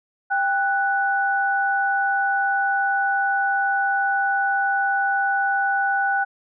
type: tone pair together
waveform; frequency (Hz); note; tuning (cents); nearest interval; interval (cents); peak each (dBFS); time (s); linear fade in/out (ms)
sine; 791 / 1482.9; G5 / F#6; +15 / +3; major seventh; 1088; -21; 0.3-6.25; 20
effects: none